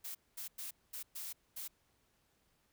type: noise bursts at uneven times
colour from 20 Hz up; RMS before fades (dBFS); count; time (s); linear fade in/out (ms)
blue; -44; 6; 0.04-0.15 / 0.37-0.48 / 0.58-0.71 / 0.93-1.03 / 1.15-1.33 / 1.56-1.68; 10
effects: pink hiss -75 dBFS RMS until 2.72 s